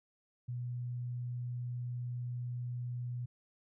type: tone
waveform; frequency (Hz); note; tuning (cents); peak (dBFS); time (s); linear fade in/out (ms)
sine; 122.4; B2; -15; -36; 0.48-3.26; 10
effects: none

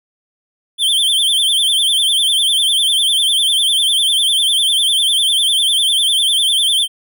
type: tone with vibrato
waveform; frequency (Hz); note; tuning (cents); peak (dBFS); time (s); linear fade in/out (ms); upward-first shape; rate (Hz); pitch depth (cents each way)
square; 3322; G#7; 0; -12; 0.78-6.88; 50; sine; 10; 130
effects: none

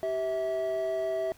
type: tone pair together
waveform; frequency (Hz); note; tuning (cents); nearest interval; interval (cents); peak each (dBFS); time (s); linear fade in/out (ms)
triangle; 385.7 / 650; G4 / E5; -28 / -24; major sixth; 904; -31 / -26; 0.03-1.32; 0
effects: tanh soft clip ceiling -19 dBFS + pink hiss -57 dBFS RMS until 1.37 s

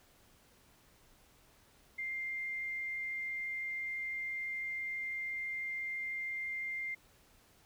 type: tone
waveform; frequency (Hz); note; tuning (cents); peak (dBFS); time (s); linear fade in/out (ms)
sine; 2102; C7; +7; -36; 1.98-6.95; 10
effects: pink hiss -65 dBFS RMS until 7.65 s

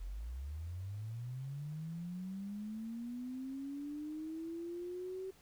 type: linear sweep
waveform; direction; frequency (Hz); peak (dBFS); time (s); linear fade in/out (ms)
sine; up; 41.2 to 382.9; -40; 0-5.31; 10
effects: pink hiss -65 dBFS RMS until 5.41 s

